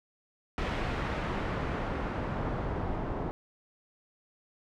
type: noise with low-pass filter sweep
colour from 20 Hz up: pink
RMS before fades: -33 dBFS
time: 0.58-3.31 s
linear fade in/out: 0 ms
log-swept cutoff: 2500 to 850 Hz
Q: 0.8
effects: none